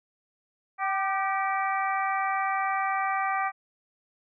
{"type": "harmonic tone with a mistuned harmonic", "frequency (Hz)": 386.1, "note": "G4", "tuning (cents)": -26, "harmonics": [2, 3, 4, 5, 6], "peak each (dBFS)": [-28, -29, -36, -34, -36], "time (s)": [0.78, 3.52], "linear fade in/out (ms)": 50, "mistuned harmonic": 3, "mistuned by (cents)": 44, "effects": []}